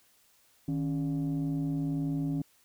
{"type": "tone pair together", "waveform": "sine", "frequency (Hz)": [155.57, 277.2], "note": ["D#3", "C#4"], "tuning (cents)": [0, 0], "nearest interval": "minor seventh", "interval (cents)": 1000, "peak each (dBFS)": [-29, -29], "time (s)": [0.68, 2.42], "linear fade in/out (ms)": 5, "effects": ["tanh soft clip ceiling -25 dBFS", "white hiss -65 dBFS RMS until 2.64 s"]}